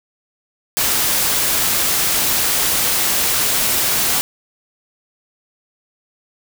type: noise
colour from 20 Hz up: white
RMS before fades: -17 dBFS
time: 0.77-4.21 s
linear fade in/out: 0 ms
effects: none